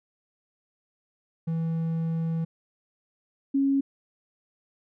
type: tone pair in turn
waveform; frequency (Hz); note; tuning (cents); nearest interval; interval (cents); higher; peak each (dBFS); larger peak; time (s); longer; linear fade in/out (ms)
triangle / sine; 163.7 / 274.8; E3 / C#4; -12 / -15; major sixth; 897; second; -23 / -20; second; 1.47-2.45 / 3.54-3.81; first; 10
effects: none